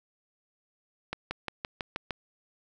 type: accelerating click train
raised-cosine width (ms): 0.3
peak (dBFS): -16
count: 7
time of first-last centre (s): 1.13-2.108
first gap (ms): 180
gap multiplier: 0.96
effects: none